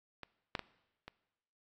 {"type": "clicks", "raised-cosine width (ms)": 0.3, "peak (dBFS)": [-28, -18, -22, -30], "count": 4, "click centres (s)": [0.233, 0.552, 0.593, 1.08], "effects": ["noise-tail reverb RT60 1.0 s tail -20 dB re dry", "AAC 64 kbps"]}